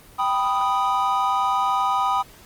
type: chord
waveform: triangle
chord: G augmented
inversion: none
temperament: equal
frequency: 784 / 987.8 / 1244.5 Hz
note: G5 / B5 / D#6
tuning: 0 / 0 / 0 cents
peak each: -22 / -21 / -21 dBFS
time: 0.18-2.23 s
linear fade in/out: 20 ms
effects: pink hiss -48 dBFS RMS until 2.45 s + Opus 24 kbps